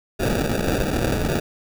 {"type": "noise with sample-and-hold", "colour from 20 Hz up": "violet", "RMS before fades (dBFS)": -22, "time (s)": [0.19, 1.4], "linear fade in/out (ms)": 10, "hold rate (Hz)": 1050, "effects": []}